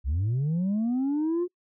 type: linear sweep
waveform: sine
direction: up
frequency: 60.3 to 362.1 Hz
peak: -21 dBFS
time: 0.04-1.48 s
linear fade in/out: 50 ms
effects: noise-tail reverb RT60 0.1 s tail -26 dB re dry + tanh soft clip ceiling -22 dBFS